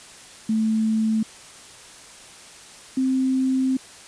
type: tone pair in turn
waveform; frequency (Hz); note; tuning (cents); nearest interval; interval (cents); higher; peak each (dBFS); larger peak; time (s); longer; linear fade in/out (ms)
sine; 220 / 261.6; A3 / C4; 0 / 0; minor third; 300; second; -18; neither; 0.49-1.23 / 2.97-3.77; second; 5
effects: white hiss -44 dBFS RMS until 4.07 s + resampled to 22050 Hz